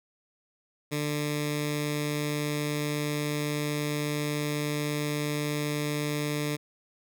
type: tone with notch filter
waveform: 10% pulse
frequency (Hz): 148.2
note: D3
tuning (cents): +16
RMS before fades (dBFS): -30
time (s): 0.91-6.57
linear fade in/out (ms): 20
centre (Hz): 780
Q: 1
effects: none